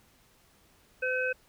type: harmonic tone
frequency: 510 Hz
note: C5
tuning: 44 cents flat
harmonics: 1 / 3 / 5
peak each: -31 / -30 / -34 dBFS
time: 1.02-1.33 s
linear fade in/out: 10 ms
effects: pink hiss -63 dBFS RMS until 1.48 s